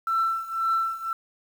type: tone with tremolo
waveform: sine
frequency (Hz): 1338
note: E6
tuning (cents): +25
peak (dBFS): -18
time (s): 0.07-1.13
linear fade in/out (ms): 2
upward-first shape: triangle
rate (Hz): 1.9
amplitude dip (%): 90
effects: tanh soft clip ceiling -17 dBFS + 8-bit